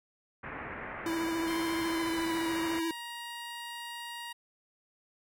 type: low-pass noise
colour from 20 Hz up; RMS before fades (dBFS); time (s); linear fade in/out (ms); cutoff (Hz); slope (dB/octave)
white; -41; 0.43-2.8; 10; 2200; 48
type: tone with vibrato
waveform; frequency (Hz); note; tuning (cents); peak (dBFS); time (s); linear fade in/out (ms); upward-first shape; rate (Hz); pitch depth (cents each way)
square; 329.6; E4; 0; -31; 1.06-2.91; 2; sine; 14; 28
type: tone with pitch glide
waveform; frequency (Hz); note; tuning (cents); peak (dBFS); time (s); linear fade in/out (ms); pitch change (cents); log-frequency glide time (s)
15% pulse; 1048 to 944.5; C6 to A#5; +2 to +22; -33; 1.47-4.33; 10; -180; 1.83-2.59
effects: none